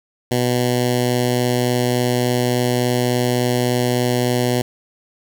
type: tone with notch filter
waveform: 10% pulse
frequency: 123.47 Hz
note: B2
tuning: in tune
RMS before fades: -18 dBFS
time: 0.31-4.62 s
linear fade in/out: 5 ms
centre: 1300 Hz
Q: 0.97
effects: none